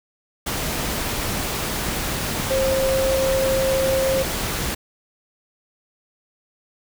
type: tone in noise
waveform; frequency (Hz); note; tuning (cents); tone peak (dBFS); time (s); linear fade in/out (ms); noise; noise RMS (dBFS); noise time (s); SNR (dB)
sine; 532; C5; +29; -18; 2.5-4.23; 10; pink; -25; 0.46-4.75; +4
effects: none